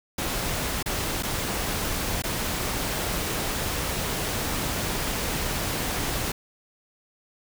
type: noise with dropouts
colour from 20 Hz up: pink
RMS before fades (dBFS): -28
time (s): 0.18-6.32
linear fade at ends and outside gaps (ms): 5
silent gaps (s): 0.828-0.859 / 1.226-1.232 / 2.222-2.237
effects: none